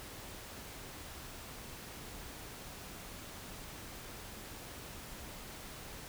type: silence
effects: pink hiss -48 dBFS RMS until 6.08 s